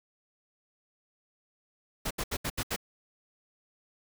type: noise bursts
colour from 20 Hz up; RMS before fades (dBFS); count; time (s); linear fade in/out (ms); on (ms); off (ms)
pink; -32; 6; 2.05-2.763; 10; 58; 73
effects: none